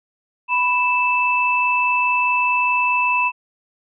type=tone pair together; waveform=sine; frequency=987.8 / 2637 Hz; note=B5 / E7; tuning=0 / 0 cents; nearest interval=octave + perfect fourth; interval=1700 cents; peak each=-18 dBFS; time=0.48-3.32 s; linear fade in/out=50 ms; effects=none